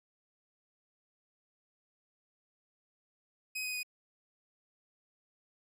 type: tone with pitch steps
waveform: sawtooth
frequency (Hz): 2522 / 2503 / 2484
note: D#7 / D#7 / D#7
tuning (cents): +23 / +10 / -3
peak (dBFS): -32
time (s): 3.55-3.832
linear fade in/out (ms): 10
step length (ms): 94
effects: none